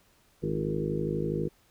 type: harmonic tone with a mistuned harmonic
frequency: 52.2 Hz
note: G#1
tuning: 10 cents sharp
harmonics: 1 / 2 / 3 / 4 / 5 / 6 / 7 / 8 / 9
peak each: -42 / -42 / -32 / -37 / -40 / -38 / -34 / -36 / -36 dBFS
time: 0.42-1.49 s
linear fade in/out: 20 ms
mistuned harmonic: 7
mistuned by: -42 cents
effects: pink hiss -64 dBFS RMS until 1.7 s